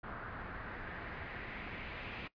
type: noise with low-pass filter sweep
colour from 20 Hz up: pink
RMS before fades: -45 dBFS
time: 0.03-2.28 s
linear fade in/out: 10 ms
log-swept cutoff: 1400 to 2600 Hz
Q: 2.7
effects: noise-tail reverb RT60 0.1 s tail -18 dB re dry + resampled to 11025 Hz